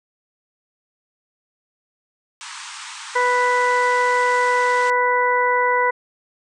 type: band-pass noise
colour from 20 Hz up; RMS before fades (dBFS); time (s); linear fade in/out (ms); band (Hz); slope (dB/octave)
pink; -35; 2.41-4.9; 0; 860 to 9100; 96
type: harmonic tone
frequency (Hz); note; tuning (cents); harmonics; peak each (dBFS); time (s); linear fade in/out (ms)
493.9; B4; 0; 1 / 2 / 3 / 4; -21 / -18 / -25 / -22; 3.15-5.91; 10
effects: none